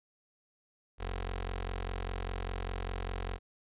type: tone with notch filter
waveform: 15% pulse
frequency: 45 Hz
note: F#1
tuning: 47 cents flat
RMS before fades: -37 dBFS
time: 0.98-3.39 s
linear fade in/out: 50 ms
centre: 150 Hz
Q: 0.56
effects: resampled to 8000 Hz